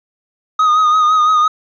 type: tone with vibrato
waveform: triangle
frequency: 1244.5 Hz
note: D#6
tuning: in tune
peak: -7 dBFS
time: 0.59-1.48 s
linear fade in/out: 5 ms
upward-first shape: sine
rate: 5.9 Hz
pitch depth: 39 cents each way
effects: resampled to 16000 Hz + 8-bit